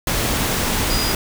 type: tone in noise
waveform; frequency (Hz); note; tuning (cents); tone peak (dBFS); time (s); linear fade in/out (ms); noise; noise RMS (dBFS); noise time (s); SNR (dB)
sine; 4905; D#8; -26; -24; 0.9-1.12; 2; pink; -20; 0.07-1.15; -7
effects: none